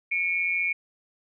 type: tone pair together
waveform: sine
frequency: 2217 / 2392 Hz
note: C#7 / D7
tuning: 0 / +31 cents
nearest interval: minor second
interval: 131 cents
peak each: -26 dBFS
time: 0.11-0.73 s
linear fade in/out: 10 ms
effects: none